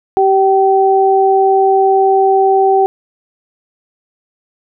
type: tone pair together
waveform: sine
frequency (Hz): 388.1 / 770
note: G4 / G5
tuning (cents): -17 / -31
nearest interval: octave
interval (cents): 1186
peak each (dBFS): -10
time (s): 0.17-2.86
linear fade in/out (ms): 0
effects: none